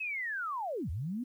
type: linear two-way sweep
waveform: sine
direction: down then up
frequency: 2615 to 69.3 to 259.4 Hz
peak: -33 dBFS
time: 0-1.24 s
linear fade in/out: 10 ms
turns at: 0.9 s
effects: 11-bit